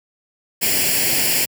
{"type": "noise with comb filter", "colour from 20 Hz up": "white", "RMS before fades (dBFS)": -18, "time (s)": [0.61, 1.46], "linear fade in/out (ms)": 20, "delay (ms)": 0.4, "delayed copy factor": 0.75, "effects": ["high-pass 100 Hz 12 dB/octave"]}